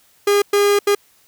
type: tone bursts at uneven times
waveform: 45% pulse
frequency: 407.1 Hz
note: G#4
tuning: 35 cents flat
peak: -12 dBFS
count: 3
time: 0.27-0.42 / 0.53-0.79 / 0.87-0.95 s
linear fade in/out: 5 ms
effects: white hiss -55 dBFS RMS until 1.27 s